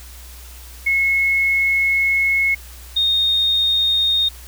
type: tone pair in turn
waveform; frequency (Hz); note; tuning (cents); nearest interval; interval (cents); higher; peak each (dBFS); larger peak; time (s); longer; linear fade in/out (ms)
sine; 2180 / 3695; C#7 / A#7; -29 / -16; major sixth; 913; second; -14; neither; 0.86-2.55 / 2.96-4.29; first; 10
effects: added 61 Hz sine -37 dBFS peak until 4.47 s + white hiss -42 dBFS RMS until 4.47 s